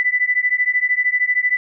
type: beating tone pair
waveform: sine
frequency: 1983 / 1996 Hz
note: B6 / B6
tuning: +7 / +18 cents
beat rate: 13 Hz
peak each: -18 / -18 dBFS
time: 0-1.57 s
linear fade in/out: 0 ms
effects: none